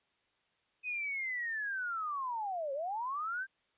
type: linear two-way sweep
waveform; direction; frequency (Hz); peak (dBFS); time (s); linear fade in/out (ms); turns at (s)
sine; down then up; 2531 to 530 to 1601; -34; 0.83-3.47; 50; 2.73
effects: white hiss -75 dBFS RMS until 3.77 s + resampled to 8000 Hz